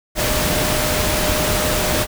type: tone in noise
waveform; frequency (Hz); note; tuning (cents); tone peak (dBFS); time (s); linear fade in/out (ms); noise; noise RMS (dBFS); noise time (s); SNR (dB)
sine; 610; D#5; -34; -24; 0.15-2.07; 50; pink; -19; 0.15-2.07; -8
effects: none